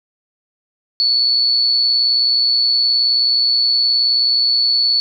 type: tone with amplitude modulation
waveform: sine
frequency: 4435 Hz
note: C#8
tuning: in tune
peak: -10 dBFS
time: 1-5 s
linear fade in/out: 0 ms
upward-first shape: sine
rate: 119 Hz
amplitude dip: 40%
effects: none